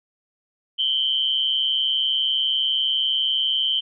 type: tone with amplitude modulation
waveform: sine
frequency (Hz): 3096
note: G7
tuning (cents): -22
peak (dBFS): -15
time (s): 0.78-3.81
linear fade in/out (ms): 20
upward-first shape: sine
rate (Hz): 140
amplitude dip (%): 85
effects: none